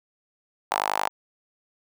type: tone with high-pass filter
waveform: sawtooth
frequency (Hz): 50.9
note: G#1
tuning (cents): -34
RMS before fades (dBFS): -26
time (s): 0.71-1.09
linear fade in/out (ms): 0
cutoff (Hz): 850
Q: 3.9
effects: none